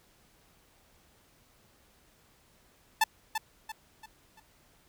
sawtooth tone with echo, 880 Hz, A5, in tune, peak -17 dBFS, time 3.01-3.04 s, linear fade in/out 5 ms, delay 340 ms, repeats 4, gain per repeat -8 dB, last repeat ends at 4.4 s, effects pink hiss -64 dBFS RMS until 4.88 s

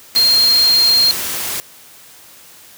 sine tone in noise, 4209 Hz, C8, 9 cents sharp, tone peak -9 dBFS, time 0.16-1.11 s, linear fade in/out 0 ms, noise white, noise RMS -22 dBFS, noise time 0.15-1.6 s, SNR +10 dB, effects white hiss -42 dBFS RMS until 2.77 s + high-pass 60 Hz 12 dB/octave

